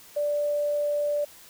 sine tone, 586 Hz, D5, 4 cents flat, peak -23 dBFS, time 0.16-1.25 s, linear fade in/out 10 ms, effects white hiss -50 dBFS RMS until 1.49 s

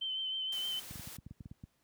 sine tone with vibrato, 3082 Hz, G7, 30 cents flat, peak -34 dBFS, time 0.01-0.8 s, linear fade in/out 10 ms, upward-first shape triangle, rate 6.4 Hz, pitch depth 31 cents each way
white noise, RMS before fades -48 dBFS, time 0.52-1.17 s, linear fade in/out 5 ms
clicks, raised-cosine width 5 ms, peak -33 dBFS, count 11, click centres 0.91 / 0.957 / 0.996 / 1.074 / 1.186 / 1.265 / 1.31 / 1.407 / 1.458 / 1.514 / 1.638 s
effects pink hiss -75 dBFS RMS until 1.83 s + high-pass 60 Hz 12 dB/octave

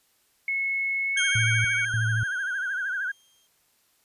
sine tone with pitch glide, 2188 to 2246 Hz, C#7 to C#7, -23 to +22 cents, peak -24 dBFS, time 0.48-1.85 s, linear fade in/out 2 ms, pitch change +45 cents, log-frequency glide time 1.03-1.47 s
sine tone with vibrato, 1539 Hz, G6, 32 cents flat, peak -26 dBFS, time 1.16-3.12 s, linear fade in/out 10 ms, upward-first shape triangle, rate 13 Hz, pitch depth 130 cents each way
25% pulse tone with exponential decay, 3200 Hz, G7, 35 cents sharp, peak -21 dBFS, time 1.17-3.47 s, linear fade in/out 5 ms, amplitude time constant 500 ms
sine tone with tremolo, 112.2 Hz, A2, 34 cents sharp, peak -23 dBFS, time 1.35-2.24 s, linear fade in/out 5 ms, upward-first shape square, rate 1.7 Hz, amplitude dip 80%
effects white hiss -66 dBFS RMS until 4.04 s + resampled to 32000 Hz

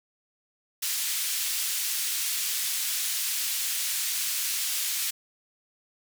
white band-pass noise, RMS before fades -29 dBFS, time 0.82-5.11 s, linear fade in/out 10 ms, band 2300 to 15000 Hz, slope 12 dB/octave, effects none

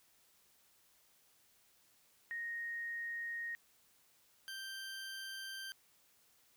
sine / 20% pulse tone pair in turn, 1864.7 / 1568.7 Hz, A#6 / G6, 0 / +1 cents, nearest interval minor third, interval 299 cents, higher first, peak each -39 / -39 dBFS, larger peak neither, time 2.31-3.55 / 4.48-5.72 s, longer neither, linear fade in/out 0 ms, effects white hiss -70 dBFS RMS until 6.56 s

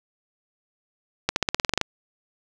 accelerating click train, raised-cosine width 0.2 ms, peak -3 dBFS, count 11, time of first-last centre 1.29-1.813 s, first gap 71 ms, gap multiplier 0.93, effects none

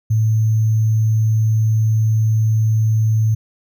sine tone with sample-and-hold, 110 Hz, A2, in tune, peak -12 dBFS, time 0.1-3.35 s, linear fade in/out 10 ms, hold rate 6300 Hz, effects none

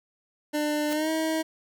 25% pulse tone with pitch glide, 299 to 318.6 Hz, D4 to D#4, +31 to +41 cents, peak -21 dBFS, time 0.53-1.43 s, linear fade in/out 20 ms, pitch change +110 cents, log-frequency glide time 0.91-1.1 s
white noise with exponential growth, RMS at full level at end -32 dBFS, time 0.84-0.93 s, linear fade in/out 0 ms, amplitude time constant 18 ms
effects none

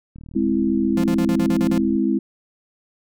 click train, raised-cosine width 5 ms, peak -27 dBFS, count 71, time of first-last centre 0.16-1.955 s, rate 39 Hz
sine chord, Ab augmented, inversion none, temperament equal, 207.7 / 261.6 / 329.6 Hz, Ab3 / C4 / E4, 0 / 0 / 0 cents, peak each -21 dBFS, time 0.35-2.19 s, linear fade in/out 10 ms
45% pulse tone bursts, 174.61 Hz, F3, in tune, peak -22 dBFS, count 8, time 0.97-1.78 s, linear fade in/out 2 ms, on 68 ms, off 38 ms
effects none

